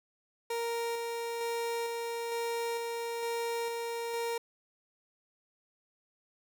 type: tone with tremolo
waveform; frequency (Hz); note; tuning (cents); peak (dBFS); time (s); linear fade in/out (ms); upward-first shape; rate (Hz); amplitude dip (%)
30% pulse; 466.2; A#4; 0; -29; 0.5-4.38; 5; square; 1.1; 25
effects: none